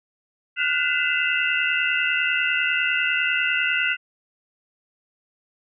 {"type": "tone cluster", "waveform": "sine", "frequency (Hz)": [1434, 1504, 2023, 2627, 2789], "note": ["F6", "F#6", "B6", "E7", "F7"], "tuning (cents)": [45, 28, 41, -7, -3], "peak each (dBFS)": -26, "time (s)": [0.56, 3.97], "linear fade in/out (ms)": 50, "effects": []}